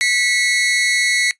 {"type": "tone pair together", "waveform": "sawtooth", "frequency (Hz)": [1968, 2184], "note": ["B6", "C#7"], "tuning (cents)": [-7, -26], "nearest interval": "major second", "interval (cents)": 181, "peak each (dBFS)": -14, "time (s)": [0.01, 1.31], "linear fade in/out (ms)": 0, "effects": ["noise-tail reverb RT60 0.1 s tail -17 dB re dry", "resampled to 24000 Hz"]}